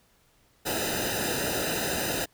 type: noise with comb filter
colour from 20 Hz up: pink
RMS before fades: -29 dBFS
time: 0.65-2.26 s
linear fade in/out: 20 ms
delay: 0.9 ms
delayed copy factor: -1
effects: pink hiss -64 dBFS RMS until 2.33 s